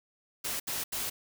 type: noise bursts at uneven times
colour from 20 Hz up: white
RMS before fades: -34 dBFS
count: 3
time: 0.44-0.6 / 0.67-0.84 / 0.92-1.1 s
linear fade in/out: 10 ms
effects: none